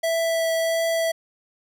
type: tone with vibrato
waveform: square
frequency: 658 Hz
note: E5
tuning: 3 cents flat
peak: -21 dBFS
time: 0.03-1.12 s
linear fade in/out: 10 ms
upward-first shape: triangle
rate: 1.5 Hz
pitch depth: 10 cents each way
effects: none